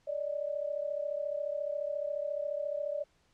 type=tone pair together; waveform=sine; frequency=575.7 / 610 Hz; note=D5 / D#5; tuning=-35 / -34 cents; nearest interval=minor second; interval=101 cents; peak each=-34 / -36 dBFS; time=0.07-3.04 s; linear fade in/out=10 ms; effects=pink hiss -70 dBFS RMS until 3.33 s + low-pass 7000 Hz 12 dB/octave